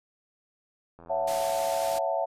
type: click train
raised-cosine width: 1 ms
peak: -35 dBFS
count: 37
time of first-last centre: 0.99-1.418 s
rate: 84.1 Hz
type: chord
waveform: sine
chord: F# minor seventh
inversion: second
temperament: just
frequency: 555 / 666 / 740 / 888 Hz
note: C#5 / E5 / F#5 / A5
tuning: +2 / +18 / 0 / +16 cents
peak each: -31 / -28 / -32 / -33 dBFS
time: 1.09-2.26 s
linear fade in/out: 20 ms
type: low-pass noise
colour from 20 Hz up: white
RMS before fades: -39 dBFS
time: 1.27-1.99 s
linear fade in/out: 10 ms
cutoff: 11000 Hz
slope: 12 dB/octave
effects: resampled to 32000 Hz